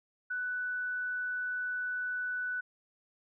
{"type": "tone", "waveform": "sine", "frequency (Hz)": 1489, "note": "F#6", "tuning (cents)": 11, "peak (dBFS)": -32, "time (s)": [0.3, 2.61], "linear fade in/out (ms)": 10, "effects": []}